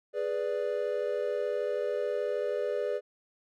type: chord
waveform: triangle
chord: G# diminished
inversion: none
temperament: equal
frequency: 415.3 / 493.9 / 587.3 Hz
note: G#4 / B4 / D5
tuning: 0 / 0 / 0 cents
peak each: -31 dBFS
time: 0.13-3.01 s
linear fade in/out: 50 ms
effects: none